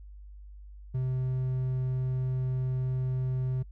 triangle tone, 128.8 Hz, C3, 27 cents flat, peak -25 dBFS, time 0.94-3.63 s, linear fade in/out 10 ms, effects noise-tail reverb RT60 0.1 s tail -26 dB re dry + added 50 Hz sine -44 dBFS peak until 3.71 s

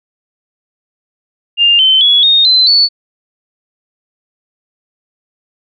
sine tone with pitch steps, 2805 / 3077 / 3374 / 3701 / 4060 / 4453 Hz, F7 / G7 / G#7 / A#7 / B7 / C#8, +7 / -33 / +27 / -13 / +47 / +7 cents, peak -5 dBFS, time 1.57-2.89 s, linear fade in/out 50 ms, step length 220 ms, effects none

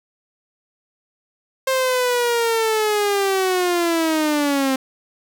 sawtooth linear sweep, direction down, 530 to 261.6 Hz, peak -13 dBFS, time 1.67-4.76 s, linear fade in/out 5 ms, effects none

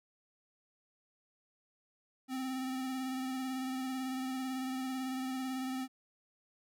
square tone with vibrato, 260.4 Hz, C4, 8 cents flat, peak -36 dBFS, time 2.28-5.88 s, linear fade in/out 50 ms, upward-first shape triangle, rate 18 Hz, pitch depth 31 cents each way, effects none

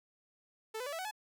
sawtooth tone with pitch steps, 440 / 502.5 / 573.9 / 655.5 / 748.6 / 854.9 Hz, A4 / B4 / D5 / E5 / F#5 / G#5, 0 / +30 / -40 / -10 / +20 / +50 cents, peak -34 dBFS, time 0.74-1.112 s, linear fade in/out 10 ms, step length 62 ms, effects none

